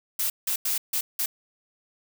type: noise bursts at uneven times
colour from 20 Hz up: blue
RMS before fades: -26 dBFS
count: 5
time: 0.19-0.3 / 0.47-0.56 / 0.65-0.78 / 0.93-1.01 / 1.19-1.26 s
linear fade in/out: 5 ms
effects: none